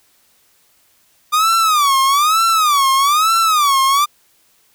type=tone with vibrato; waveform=45% pulse; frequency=1200 Hz; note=D6; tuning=37 cents sharp; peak=-11 dBFS; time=1.32-4.06 s; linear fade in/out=20 ms; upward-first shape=sine; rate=1.1 Hz; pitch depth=200 cents each way; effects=white hiss -56 dBFS RMS until 4.74 s